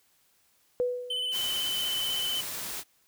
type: tone with exponential decay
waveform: sine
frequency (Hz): 493.9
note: B4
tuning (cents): 0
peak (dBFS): -22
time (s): 0.8-1.49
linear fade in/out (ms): 0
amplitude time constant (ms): 150
type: tone with vibrato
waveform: triangle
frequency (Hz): 3036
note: F#7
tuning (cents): +44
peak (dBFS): -27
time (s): 1.1-2.41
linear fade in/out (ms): 5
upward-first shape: square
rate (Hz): 16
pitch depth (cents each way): 23
type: noise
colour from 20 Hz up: white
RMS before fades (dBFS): -36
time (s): 1.31-2.84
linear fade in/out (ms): 50
effects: white hiss -67 dBFS RMS until 3.07 s